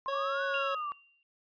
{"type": "linear two-way sweep", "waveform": "sine", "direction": "up then down", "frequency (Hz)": [1041, 1507, 1136], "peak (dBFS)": -33, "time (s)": [0.06, 0.92], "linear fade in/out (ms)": 0, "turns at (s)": 0.44}
{"type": "tone", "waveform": "25% pulse", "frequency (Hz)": 551, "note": "C#5", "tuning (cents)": -11, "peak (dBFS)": -28, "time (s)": [0.08, 0.75], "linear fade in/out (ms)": 5}
{"type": "tone with exponential decay", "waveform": "sine", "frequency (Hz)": 2774, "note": "F7", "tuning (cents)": -12, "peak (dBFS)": -31, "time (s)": [0.54, 1.23], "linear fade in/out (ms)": 1, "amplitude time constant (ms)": 150}
{"effects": ["noise-tail reverb RT60 0.4 s tail -26 dB re dry", "resampled to 11025 Hz"]}